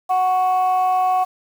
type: tone pair together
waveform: sine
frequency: 740 / 1111.9 Hz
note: F#5 / C#6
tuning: 0 / +5 cents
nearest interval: perfect fifth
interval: 705 cents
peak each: -14 / -21 dBFS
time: 0.09-1.25 s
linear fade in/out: 20 ms
effects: tanh soft clip ceiling -11 dBFS + 7-bit